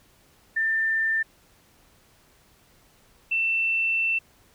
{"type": "tone pair in turn", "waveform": "sine", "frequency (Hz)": [1789, 2680], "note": ["A6", "E7"], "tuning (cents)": [28, 28], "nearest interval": "perfect fifth", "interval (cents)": 700, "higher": "second", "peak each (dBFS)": -21, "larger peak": "neither", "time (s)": [[0.56, 1.23], [3.31, 4.19]], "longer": "second", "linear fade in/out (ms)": 10, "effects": ["pink hiss -59 dBFS RMS until 4.54 s"]}